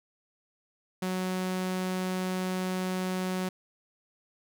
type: tone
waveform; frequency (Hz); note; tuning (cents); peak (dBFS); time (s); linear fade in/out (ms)
sawtooth; 185; F#3; 0; -25; 1.02-3.49; 5
effects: none